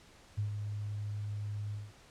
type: tone with ADSR envelope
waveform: sine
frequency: 103.83 Hz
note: G#2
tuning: in tune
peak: -29 dBFS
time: 0.37-1.93 s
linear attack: 18 ms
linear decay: 110 ms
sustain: -6 dB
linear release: 210 ms
effects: pink hiss -59 dBFS RMS until 2.1 s + low-pass 8000 Hz 12 dB/octave